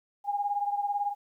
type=beating tone pair; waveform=sine; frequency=812 / 830 Hz; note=G#5 / G#5; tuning=-39 / -1 cents; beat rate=18 Hz; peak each=-28 / -33 dBFS; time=0.24-1.15 s; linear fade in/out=50 ms; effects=11-bit